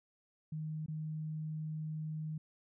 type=tone with dropouts; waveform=sine; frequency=155.56 Hz; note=D#3; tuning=in tune; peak=-37 dBFS; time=0.52-2.38 s; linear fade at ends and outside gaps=5 ms; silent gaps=0.862-0.882 s; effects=none